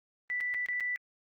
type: tone with dropouts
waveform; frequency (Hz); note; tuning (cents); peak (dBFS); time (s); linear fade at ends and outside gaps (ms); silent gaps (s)
sine; 1975.5; B6; 0; -30; 0.3-0.96; 0; 0.404-0.409 / 0.54-0.545 / 0.661-0.686 / 0.8-0.806
effects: Opus 24 kbps